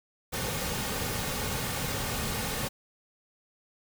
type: noise with comb filter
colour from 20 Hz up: pink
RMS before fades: -32 dBFS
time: 0.32-2.69 s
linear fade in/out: 20 ms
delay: 3 ms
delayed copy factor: -0.5
effects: none